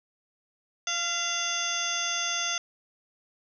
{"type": "harmonic tone with a mistuned harmonic", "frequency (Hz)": 693, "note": "F5", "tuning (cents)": -14, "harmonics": [1, 2, 3, 4, 5, 7, 8, 9], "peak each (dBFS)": [-40, -34, -37, -35, -33, -38, -40, -32], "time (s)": [0.87, 2.58], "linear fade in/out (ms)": 2, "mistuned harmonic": 3, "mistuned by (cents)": -37, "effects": []}